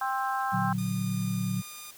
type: harmonic tone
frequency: 263.8 Hz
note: C4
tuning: 14 cents sharp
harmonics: 3 / 4 / 5 / 6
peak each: -30 / -32 / -34 / -36 dBFS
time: 0.01-0.73 s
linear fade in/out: 5 ms
type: chord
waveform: sine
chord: Bb augmented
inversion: none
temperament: equal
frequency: 116.54 / 146.83 / 185 Hz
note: Bb2 / D3 / F#3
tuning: 0 / 0 / 0 cents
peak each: -32 / -35 / -29 dBFS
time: 0.52-1.62 s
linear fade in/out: 20 ms
type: tone with pitch glide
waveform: 5% pulse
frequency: 1222 to 1214.3 Hz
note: D#6 to D#6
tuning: -32 to -43 cents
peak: -30 dBFS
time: 0.78-1.91 s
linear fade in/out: 5 ms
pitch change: -11 cents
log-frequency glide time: 0.89-1.22 s
effects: white hiss -51 dBFS RMS until 1.97 s